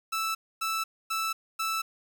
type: tone bursts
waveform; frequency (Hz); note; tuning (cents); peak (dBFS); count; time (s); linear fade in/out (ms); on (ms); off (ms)
sawtooth; 1318; E6; -1; -24; 4; 0.12-1.82; 10; 230; 260
effects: 9-bit